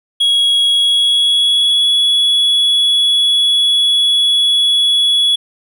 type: tone with pitch glide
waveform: triangle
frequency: 3322 to 3380 Hz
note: G#7 to G#7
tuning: 0 to +30 cents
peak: -8 dBFS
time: 0.2-5.36 s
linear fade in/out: 10 ms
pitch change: +30 cents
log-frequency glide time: 0.66-1.88 s
effects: none